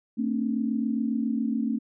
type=tone cluster; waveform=sine; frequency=225.1 / 265.5 / 292.8 Hz; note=A3 / C4 / D4; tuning=+40 / +25 / -5 cents; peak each=-26 / -29 / -33 dBFS; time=0.17-1.79 s; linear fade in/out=20 ms; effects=none